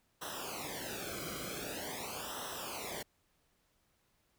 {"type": "noise with flanger", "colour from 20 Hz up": "pink", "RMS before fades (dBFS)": -42, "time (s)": [0.21, 3.03], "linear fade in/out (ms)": 10, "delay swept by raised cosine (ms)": [0.43, 1.12], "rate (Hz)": 0.45, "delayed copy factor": -1, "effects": ["pink hiss -75 dBFS RMS until 4.38 s"]}